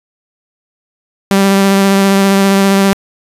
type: tone with vibrato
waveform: sawtooth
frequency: 196 Hz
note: G3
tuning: in tune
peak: -3 dBFS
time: 1.31-2.93 s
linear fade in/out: 0 ms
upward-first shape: triangle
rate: 15 Hz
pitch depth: 17 cents each way
effects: resampled to 32000 Hz